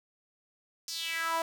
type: tone with high-pass filter sweep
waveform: sawtooth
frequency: 329.6 Hz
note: E4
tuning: in tune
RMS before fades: -33 dBFS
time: 0.88-1.42 s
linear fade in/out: 2 ms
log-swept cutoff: 5600 to 740 Hz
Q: 3.8
effects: 10-bit